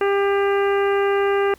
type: harmonic tone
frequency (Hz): 398.6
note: G4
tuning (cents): +29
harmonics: 1 / 2 / 3 / 4 / 5 / 6 / 7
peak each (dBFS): -17 / -26 / -27 / -29 / -32 / -37 / -35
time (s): 0.01-1.54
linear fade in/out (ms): 2
effects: added 60 Hz sine -52 dBFS peak until 1.58 s + pink hiss -52 dBFS RMS until 1.58 s